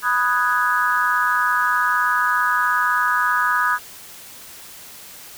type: chord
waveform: sine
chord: G# minor seventh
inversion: first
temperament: equal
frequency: 987.8 / 1244.5 / 1480 / 1661.2 Hz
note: B5 / D#6 / F#6 / G#6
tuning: 0 / 0 / 0 / 0 cents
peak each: -23 / -20 / -22 / -22 dBFS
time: 0.02-3.79 s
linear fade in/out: 50 ms
effects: white hiss -40 dBFS RMS until 5.37 s